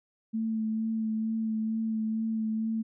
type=tone with vibrato; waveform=sine; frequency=221.1 Hz; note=A3; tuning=9 cents sharp; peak=-27 dBFS; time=0.33-2.83 s; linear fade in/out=20 ms; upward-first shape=sine; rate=2.2 Hz; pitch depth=18 cents each way; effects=none